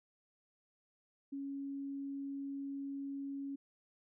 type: tone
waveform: sine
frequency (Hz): 277.2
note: C#4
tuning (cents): 0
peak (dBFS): -39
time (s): 1.32-3.56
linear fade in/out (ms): 10
effects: none